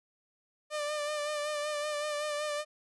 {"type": "tone with vibrato", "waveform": "sawtooth", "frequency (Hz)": 596, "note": "D5", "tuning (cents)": 25, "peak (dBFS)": -28, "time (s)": [0.7, 2.65], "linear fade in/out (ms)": 50, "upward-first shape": "sine", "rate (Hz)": 5.3, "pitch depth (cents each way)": 33, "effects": ["resampled to 24000 Hz"]}